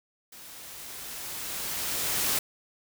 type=noise with level ramp; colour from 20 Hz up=white; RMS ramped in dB=-47 to -26 dBFS; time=0.32-2.39 s; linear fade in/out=5 ms; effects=none